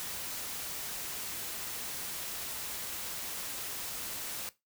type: noise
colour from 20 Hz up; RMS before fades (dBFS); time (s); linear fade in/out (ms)
white; -39; 0-4.49; 0
effects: noise-tail reverb RT60 0.2 s tail -18 dB re dry